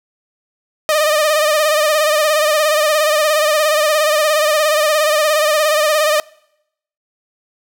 sawtooth tone with vibrato, 610 Hz, D#5, 34 cents flat, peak -8 dBFS, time 0.89-6.2 s, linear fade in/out 0 ms, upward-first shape sine, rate 17 Hz, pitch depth 59 cents each way, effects noise-tail reverb RT60 0.8 s tail -25 dB re dry

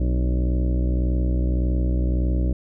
harmonic tone with a mistuned harmonic, 61.74 Hz, B1, in tune, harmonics 1 / 2 / 3 / 4 / 5 / 6 / 7 / 8 / 9 / 10, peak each -19 / -29 / -30 / -35 / -31 / -37 / -45 / -45 / -39 / -44 dBFS, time 0-2.53 s, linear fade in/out 5 ms, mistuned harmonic 4, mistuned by +93 cents, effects none

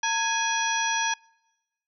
harmonic tone with a mistuned harmonic, 830.6 Hz, G#5, in tune, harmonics 1 / 2 / 3 / 4 / 5 / 6 / 7, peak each -27 / -28 / -32 / -33 / -41 / -42 / -30 dBFS, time 0.03-1.14 s, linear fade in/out 5 ms, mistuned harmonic 1, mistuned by +150 cents, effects noise-tail reverb RT60 1.0 s tail -26 dB re dry

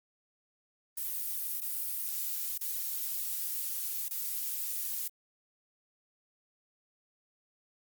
violet noise with dropouts, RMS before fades -35 dBFS, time 0.97-5.08 s, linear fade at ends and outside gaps 5 ms, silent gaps 1.606-1.615 / 2.579-2.609 / 4.085-4.108 s, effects Opus 32 kbps

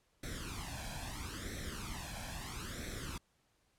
pink noise with flanger, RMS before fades -43 dBFS, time 0.23-3.18 s, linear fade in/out 5 ms, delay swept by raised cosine 0.51 to 1.25 ms, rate 0.76 Hz, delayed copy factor +0.75, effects pink hiss -75 dBFS RMS until 3.78 s + low-pass 11000 Hz 12 dB/octave

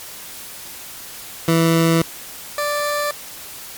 20% pulse tone pair in turn, 164.81 / 587.3 Hz, E3 / D5, 0 / 0 cents, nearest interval octave + minor seventh, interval 2200 cents, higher second, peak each -8 / -14 dBFS, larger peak first, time 1.48-2.02 / 2.58-3.11 s, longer first, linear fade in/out 2 ms, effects white hiss -35 dBFS RMS until 3.77 s + MP3 96 kbps

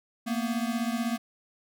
square beating tone pair, 227.8 / 243.8 Hz, A#3 / B3, -40 / -22 cents, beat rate 16 Hz, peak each -30 / -32 dBFS, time 0.26-1.18 s, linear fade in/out 20 ms, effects none

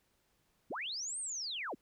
sine linear two-way sweep, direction up then down, 110 to 8870 to 135 Hz, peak -37 dBFS, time 0.7-1.75 s, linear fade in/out 10 ms, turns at 1.19 s, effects pink hiss -75 dBFS RMS until 1.81 s

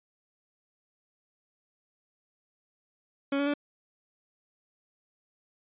30% pulse tone with pitch steps, 278.2 / 283.9 / 289.7 Hz, C#4 / C#4 / D4, +6 / +41 / -24 cents, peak -23 dBFS, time 3.32-3.539 s, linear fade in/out 5 ms, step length 73 ms, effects resampled to 8000 Hz

